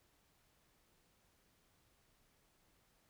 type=silence; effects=pink hiss -74 dBFS RMS until 3.09 s